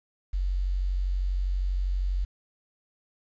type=tone with quantisation; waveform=sine; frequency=46.25 Hz; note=F#1; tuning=in tune; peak=-24 dBFS; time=0.33-2.25 s; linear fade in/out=10 ms; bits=9; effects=resampled to 16000 Hz